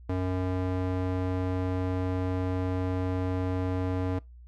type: tone with band-pass filter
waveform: square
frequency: 92 Hz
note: F#2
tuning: 9 cents flat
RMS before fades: -29 dBFS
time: 0.09-4.19 s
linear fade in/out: 5 ms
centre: 370 Hz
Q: 0.59
effects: noise-tail reverb RT60 0.2 s tail -22 dB re dry + added 60 Hz sine -46 dBFS peak until 4.47 s